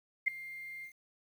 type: tone with ADSR envelope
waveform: sine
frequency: 2107 Hz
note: C7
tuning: 12 cents sharp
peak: -22 dBFS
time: 0.26-0.93 s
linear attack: 20 ms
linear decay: 3 ms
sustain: -20 dB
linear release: 93 ms
effects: 10-bit